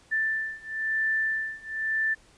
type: beating tone pair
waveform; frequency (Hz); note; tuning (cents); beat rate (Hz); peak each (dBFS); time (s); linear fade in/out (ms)
sine; 1768 / 1769; A6 / A6; +8 / +9; 1; -29 / -28; 0.11-2.15; 20
effects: pink hiss -58 dBFS RMS until 2.37 s + resampled to 22050 Hz